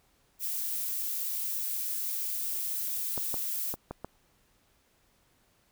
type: noise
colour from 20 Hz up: violet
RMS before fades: -33 dBFS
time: 0.39-3.76 s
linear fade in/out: 50 ms
type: clicks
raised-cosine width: 1 ms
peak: -22 dBFS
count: 5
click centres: 3.178 / 3.342 / 3.74 / 3.91 / 4.046 s
effects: pink hiss -68 dBFS RMS until 5.71 s